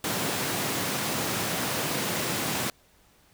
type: high-pass noise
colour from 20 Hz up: pink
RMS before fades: -29 dBFS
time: 0.04-2.7 s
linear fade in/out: 2 ms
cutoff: 120 Hz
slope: 24 dB/octave
effects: pink hiss -61 dBFS RMS until 3.33 s